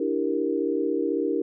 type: chord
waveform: sine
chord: E half-diminished seventh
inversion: third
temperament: equal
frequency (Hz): 293.7 / 329.6 / 392 / 466.2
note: D4 / E4 / G4 / Bb4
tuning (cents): 0 / 0 / 0 / 0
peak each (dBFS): -28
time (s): 0-1.42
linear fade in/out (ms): 5
effects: none